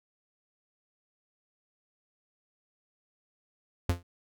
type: tone with exponential decay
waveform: 45% pulse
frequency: 87.31 Hz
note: F2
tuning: in tune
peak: -20 dBFS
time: 3.89-4.03 s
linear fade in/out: 5 ms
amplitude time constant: 29 ms
effects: none